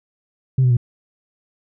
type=tone with pitch steps; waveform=sine; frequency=130.81 / 125.7 / 120.79 Hz; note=C3 / B2 / B2; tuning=0 / +31 / -38 cents; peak=-10 dBFS; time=0.58-0.769 s; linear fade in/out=5 ms; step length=63 ms; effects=tanh soft clip ceiling -9 dBFS